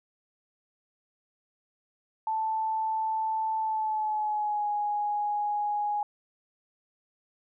sine tone with pitch glide, 880 to 830.6 Hz, A5 to G#5, 0 to 0 cents, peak -26 dBFS, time 2.27-6.03 s, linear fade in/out 2 ms, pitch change -100 cents, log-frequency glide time 3.59-4.68 s, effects none

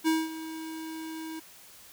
square tone with ADSR envelope, 320 Hz, D#4, 49 cents sharp, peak -22 dBFS, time 0.04-1.4 s, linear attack 34 ms, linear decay 210 ms, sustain -15 dB, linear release 11 ms, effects white hiss -52 dBFS RMS until 1.92 s

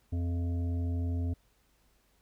harmonic tone with a mistuned harmonic, 86.3 Hz, F2, 20 cents flat, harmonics 1 / 3 / 5 / 7 / 8, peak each -29 / -38 / -49 / -53 / -55 dBFS, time 0.12-1.34 s, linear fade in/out 10 ms, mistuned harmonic 7, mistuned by +40 cents, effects added 50 Hz sine -70 dBFS peak until 2.21 s + pink hiss -70 dBFS RMS until 2.21 s

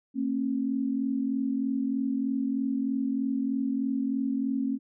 sine tone pair together, 228.1 / 271.3 Hz, A#3 / C#4, -37 / -37 cents, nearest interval minor third, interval 300 cents, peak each -30 / -27 dBFS, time 0.14-4.79 s, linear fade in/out 50 ms, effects none

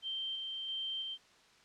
sine tone with tremolo, 3136 Hz, G7, in tune, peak -35 dBFS, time 0.02-1.18 s, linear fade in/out 50 ms, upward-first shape square, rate 1.5 Hz, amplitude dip 25%, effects white hiss -63 dBFS RMS until 1.64 s + low-pass 5000 Hz 12 dB/octave

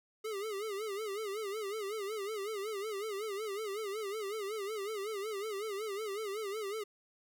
square tone with vibrato, 415.3 Hz, G#4, in tune, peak -37 dBFS, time 0.24-6.84 s, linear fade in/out 10 ms, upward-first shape sine, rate 5.4 Hz, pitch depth 120 cents each way, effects none

